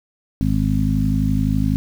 harmonic tone with a mistuned harmonic, 51.91 Hz, G#1, in tune, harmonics 1 / 2 / 3 / 4 / 5, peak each -22 / -22 / -22 / -22 / -22 dBFS, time 0.41-1.76 s, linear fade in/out 0 ms, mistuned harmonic 1, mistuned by -26 cents, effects 7-bit

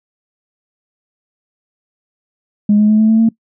sine tone with pitch steps, 207.7 / 211.2 / 214.8 / 218.4 / 222.1 / 225.8 Hz, G#3 / G#3 / A3 / A3 / A3 / A3, 0 / +29 / -41 / -13 / +16 / +45 cents, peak -6 dBFS, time 2.69-3.29 s, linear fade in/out 5 ms, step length 100 ms, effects noise-tail reverb RT60 0.1 s tail -22 dB re dry + tanh soft clip ceiling -3 dBFS

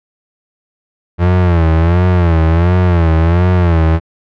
35% pulse tone with vibrato, 85.5 Hz, F2, 36 cents flat, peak -6 dBFS, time 1.18-4 s, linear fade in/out 50 ms, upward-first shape sine, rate 1.4 Hz, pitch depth 110 cents each way, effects low-pass 2000 Hz 12 dB/octave

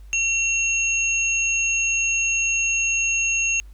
sine tone pair together, 2729 / 6491 Hz, F7 / G#8, -41 / -41 cents, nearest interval octave + minor third, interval 1500 cents, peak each -20 / -24 dBFS, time 0.13-3.6 s, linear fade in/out 0 ms, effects added 50 Hz sine -39 dBFS peak until 3.73 s + pink hiss -61 dBFS RMS until 3.73 s

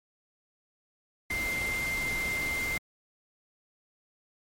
sine tone in noise, 2093 Hz, C7, in tune, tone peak -29 dBFS, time 1.3-2.78 s, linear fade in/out 5 ms, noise pink, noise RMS -37 dBFS, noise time 1.3-2.78 s, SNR +5 dB, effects MP3 64 kbps

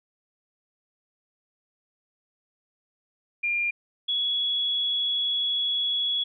sine tone pair in turn, 2400 / 3367 Hz, D7 / G#7, +37 / +23 cents, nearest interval tritone, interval 586 cents, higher second, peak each -23 dBFS, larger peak neither, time 3.43-3.71 / 4.08-6.24 s, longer second, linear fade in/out 10 ms, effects none

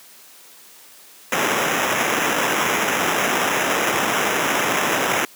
violet noise with sample-and-hold, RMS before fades -20 dBFS, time 1.32-5.25 s, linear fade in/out 2 ms, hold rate 4410 Hz, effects white hiss -46 dBFS RMS until 5.35 s + high-pass 200 Hz 12 dB/octave

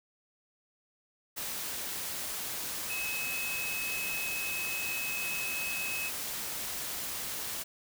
sine tone in noise, 2571 Hz, E7, 44 cents flat, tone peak -34 dBFS, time 2.89-6.1 s, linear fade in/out 20 ms, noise white, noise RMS -37 dBFS, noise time 1.36-7.64 s, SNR 0 dB, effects none

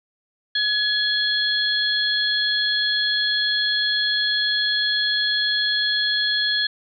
sine tone cluster, 1690 / 3352 / 4223 Hz, G#6 / G#7 / C8, +30 / +15 / +15 cents, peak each -23 dBFS, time 0.55-6.67 s, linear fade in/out 5 ms, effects none

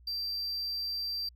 triangle tone, 4699 Hz, D8, in tune, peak -31 dBFS, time 0.07-1.29 s, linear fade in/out 5 ms, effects added 60 Hz sine -54 dBFS peak until 1.35 s

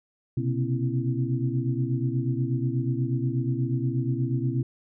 sine tone cluster, 125.1 / 133.4 / 242.8 / 270.7 / 334.1 Hz, B2 / C3 / B3 / C#4 / E4, +23 / +34 / -29 / -41 / +23 cents, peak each -26 / -29 / -35 / -33 / -33 dBFS, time 0.37-4.63 s, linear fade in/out 5 ms, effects none

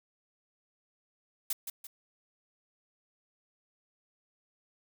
blue noise with echo, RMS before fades -31 dBFS, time 1.5-1.53 s, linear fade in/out 5 ms, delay 170 ms, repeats 2, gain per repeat -7 dB, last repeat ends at 1.87 s, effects none

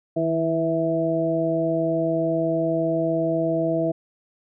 harmonic tone with a mistuned harmonic, 163.9 Hz, E3, 10 cents flat, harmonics 1 / 2 / 3 / 4, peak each -28 / -24 / -29 / -23 dBFS, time 0.16-3.92 s, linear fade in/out 10 ms, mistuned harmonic 1, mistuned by -33 cents, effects none

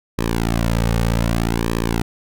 sawtooth tone with flanger, 57 Hz, A#1, 38 cents flat, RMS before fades -19 dBFS, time 0.18-2.02 s, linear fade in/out 5 ms, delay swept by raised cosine 1.4 to 3 ms, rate 0.64 Hz, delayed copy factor -0.95, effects none

